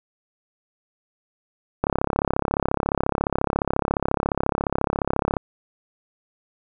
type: click train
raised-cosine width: 1 ms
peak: -6 dBFS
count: 122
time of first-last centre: 1.84-5.368 s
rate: 34.3 Hz
effects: none